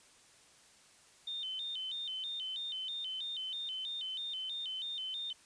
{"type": "tone with vibrato", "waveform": "sine", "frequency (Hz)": 3335, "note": "G#7", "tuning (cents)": 7, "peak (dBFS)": -37, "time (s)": [1.27, 5.33], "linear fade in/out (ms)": 5, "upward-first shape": "square", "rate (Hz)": 3.1, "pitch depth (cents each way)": 150, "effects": ["white hiss -62 dBFS RMS until 5.45 s", "resampled to 22050 Hz"]}